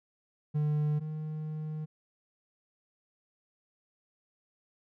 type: tone pair in turn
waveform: triangle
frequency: 150 / 154.57 Hz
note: D3 / D#3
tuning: +37 / -11 cents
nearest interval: minor second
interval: 52 cents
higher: second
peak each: -24 / -32 dBFS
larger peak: first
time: 0.54-1 / 1-1.86 s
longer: second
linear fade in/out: 20 ms
effects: none